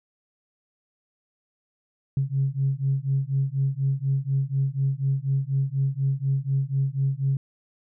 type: beating tone pair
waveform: sine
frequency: 134.3 / 138.4 Hz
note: C3 / C#3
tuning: +46 / -2 cents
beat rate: 4.1 Hz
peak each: -24 dBFS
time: 2.17-7.37 s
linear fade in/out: 2 ms
effects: tanh soft clip ceiling -14 dBFS